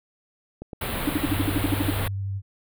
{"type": "click train", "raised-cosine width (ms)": 2, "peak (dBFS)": -22, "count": 4, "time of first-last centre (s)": [0.62, 0.956], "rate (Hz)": 8.93}
{"type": "band-stop noise", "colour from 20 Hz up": "pink", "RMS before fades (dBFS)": -29, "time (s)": [0.81, 2.08], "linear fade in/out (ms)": 5, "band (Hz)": [4000, 9200], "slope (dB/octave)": 48}
{"type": "tone bursts", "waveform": "sine", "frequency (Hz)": 293.8, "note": "D4", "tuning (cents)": 1, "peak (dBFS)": -19, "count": 11, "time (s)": [1.07, 1.905], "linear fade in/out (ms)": 5, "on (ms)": 25, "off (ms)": 56}
{"type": "tone with vibrato", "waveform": "sine", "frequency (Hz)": 98, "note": "G2", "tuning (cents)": 0, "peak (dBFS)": -26, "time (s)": [1.26, 2.42], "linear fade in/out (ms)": 50, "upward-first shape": "square", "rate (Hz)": 12, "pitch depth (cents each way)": 11}
{"effects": []}